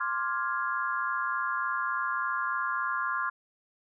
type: chord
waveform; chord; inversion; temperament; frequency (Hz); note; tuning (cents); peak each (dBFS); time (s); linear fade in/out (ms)
sine; D half-diminished seventh; third; equal with one note detuned; 1051.3 / 1174.7 / 1396.9 / 1661.2; C6 / D6 / F6 / Ab6; +8 / 0 / 0 / 0; -32 / -35 / -32 / -35; 0-3.3; 10
effects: none